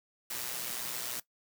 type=noise with amplitude modulation; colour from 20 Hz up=white; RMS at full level=-35 dBFS; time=0.3-1.2 s; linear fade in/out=5 ms; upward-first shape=sine; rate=122 Hz; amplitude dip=55%; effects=noise-tail reverb RT60 0.1 s tail -18 dB re dry + high-pass 100 Hz 12 dB/octave